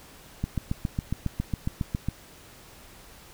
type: click train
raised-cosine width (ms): 5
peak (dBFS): -14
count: 13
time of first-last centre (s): 0.44-2.086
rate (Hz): 7.29
effects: pink hiss -50 dBFS RMS until 3.33 s